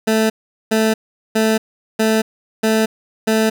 20% pulse tone bursts, 220 Hz, A3, in tune, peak -8 dBFS, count 6, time 0.07-3.5 s, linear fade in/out 10 ms, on 230 ms, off 410 ms, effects none

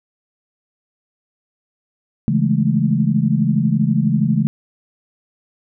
sine chord, A major seventh, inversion first, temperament equal, 138.59 / 164.81 / 207.7 / 220 Hz, C#3 / E3 / G#3 / A3, 0 / 0 / 0 / 0 cents, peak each -19 dBFS, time 2.28-4.47 s, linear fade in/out 0 ms, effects none

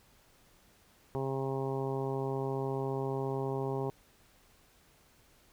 harmonic tone, 134.5 Hz, C3, 48 cents sharp, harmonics 1 / 2 / 3 / 4 / 5 / 6 / 7 / 8, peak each -36 / -41 / -35 / -43 / -45 / -43 / -44 / -49 dBFS, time 1.15-3.9 s, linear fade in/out 0 ms, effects pink hiss -64 dBFS RMS until 5.52 s

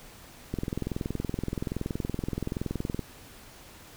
click train, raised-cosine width 3 ms, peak -17 dBFS, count 53, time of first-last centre 0.54-2.993 s, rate 21.2 Hz, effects pink hiss -50 dBFS RMS until 3.96 s

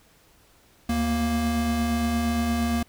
square tone pair together, 75.09 / 233.9 Hz, D2 / A#3, +39 / +6 cents, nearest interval octave + minor sixth, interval 1967 cents, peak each -29 / -24 dBFS, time 0.89-2.83 s, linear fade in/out 5 ms, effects pink hiss -58 dBFS RMS until 2.88 s

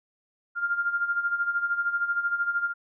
sine tone with tremolo, 1400 Hz, F6, 4 cents sharp, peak -21 dBFS, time 0.55-2.74 s, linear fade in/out 50 ms, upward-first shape sine, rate 13 Hz, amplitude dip 70%, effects none

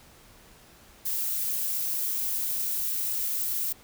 violet noise, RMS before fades -29 dBFS, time 1.05-3.73 s, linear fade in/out 10 ms, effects pink hiss -54 dBFS RMS until 3.83 s

